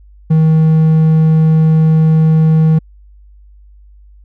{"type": "tone", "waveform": "triangle", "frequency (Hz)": 158.6, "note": "D#3", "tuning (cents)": 33, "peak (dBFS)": -4, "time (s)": [0.3, 2.79], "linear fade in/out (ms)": 10, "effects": ["added 50 Hz sine -38 dBFS peak until 4.24 s"]}